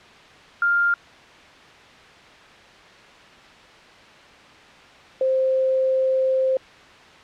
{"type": "tone pair in turn", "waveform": "sine", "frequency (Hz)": [1400, 524.4], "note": ["F6", "C5"], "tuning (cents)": [4, 4], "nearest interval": "octave + perfect fourth", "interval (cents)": 1700, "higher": "first", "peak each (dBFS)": [-16, -17], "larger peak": "first", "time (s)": [[0.62, 0.94], [5.21, 6.57]], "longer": "second", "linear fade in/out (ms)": 2, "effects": ["white hiss -46 dBFS RMS until 7.23 s", "low-pass 3000 Hz 12 dB/octave"]}